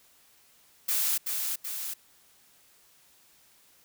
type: noise with echo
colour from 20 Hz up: blue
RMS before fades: -27 dBFS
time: 0.88-1.18 s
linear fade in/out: 10 ms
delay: 380 ms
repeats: 2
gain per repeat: -4 dB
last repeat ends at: 1.94 s
effects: white hiss -61 dBFS RMS until 3.84 s